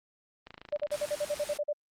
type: click train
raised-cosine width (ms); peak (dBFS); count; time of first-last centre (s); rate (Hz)
0.3; -29; 18; 0.47-1.088; 27.5
type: tone bursts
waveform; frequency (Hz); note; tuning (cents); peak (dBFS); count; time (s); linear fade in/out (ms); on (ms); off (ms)
sine; 590; D5; +8; -27; 11; 0.72-1.731; 10; 51; 45
type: noise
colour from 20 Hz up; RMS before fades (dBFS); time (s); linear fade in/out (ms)
white; -38; 0.91-1.58; 10
effects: low-pass 8000 Hz 12 dB/octave + Opus 32 kbps